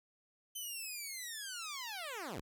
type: linear sweep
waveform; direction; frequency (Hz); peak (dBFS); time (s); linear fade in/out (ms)
10% pulse; down; 3085 to 46.09; -33; 0.55-2.41; 10
effects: none